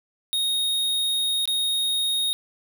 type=tone with dropouts; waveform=square; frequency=3729 Hz; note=A#7; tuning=in tune; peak=-22 dBFS; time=0.33-2.33 s; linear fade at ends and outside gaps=0 ms; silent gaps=1.455-1.476 s; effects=none